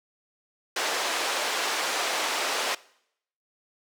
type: band-pass noise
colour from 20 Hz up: pink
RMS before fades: -28 dBFS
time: 0.76-2.75 s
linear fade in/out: 5 ms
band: 530 to 6900 Hz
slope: 12 dB/octave
effects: noise-tail reverb RT60 0.7 s tail -21 dB re dry + high-pass 300 Hz 12 dB/octave